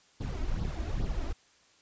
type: noise with flanger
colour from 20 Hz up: brown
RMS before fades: -32 dBFS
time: 0.2-1.33 s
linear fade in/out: 10 ms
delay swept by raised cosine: 0.21 to 3.21 ms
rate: 2.4 Hz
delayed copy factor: +0.65
effects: white hiss -63 dBFS RMS until 1.81 s + resampled to 16000 Hz